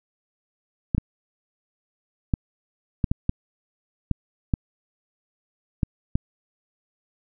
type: clicks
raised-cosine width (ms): 5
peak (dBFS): -8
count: 10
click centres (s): 0.948 / 0.981 / 2.338 / 3.042 / 3.115 / 3.294 / 4.113 / 4.538 / 5.832 / 6.155
effects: none